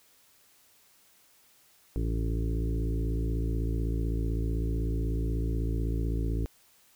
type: harmonic tone with a mistuned harmonic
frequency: 56 Hz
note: A1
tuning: 31 cents sharp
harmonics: 1 / 2 / 3 / 5 / 6 / 7 / 8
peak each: -28 / -34 / -38 / -38 / -41 / -43 / -45 dBFS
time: 1.96-6.46 s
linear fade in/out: 0 ms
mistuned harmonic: 1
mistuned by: +15 cents
effects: white hiss -62 dBFS RMS until 6.95 s